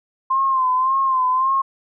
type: tone with vibrato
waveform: sine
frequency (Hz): 1046.5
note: C6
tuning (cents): 0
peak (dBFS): -15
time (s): 0.3-1.62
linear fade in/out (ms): 10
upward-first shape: sine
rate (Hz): 1.8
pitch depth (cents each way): 57
effects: none